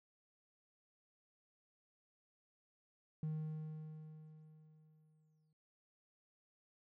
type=tone with exponential decay; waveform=triangle; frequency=155.56 Hz; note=D#3; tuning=in tune; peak=-34 dBFS; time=3.23-5.53 s; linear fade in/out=2 ms; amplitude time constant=500 ms; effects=tanh soft clip ceiling -32 dBFS